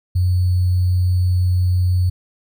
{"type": "tone with sample-and-hold", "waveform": "sine", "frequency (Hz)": 90.6, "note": "F#2", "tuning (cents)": -36, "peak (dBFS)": -13, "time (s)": [0.15, 2.1], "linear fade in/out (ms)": 10, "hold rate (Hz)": 4410, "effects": []}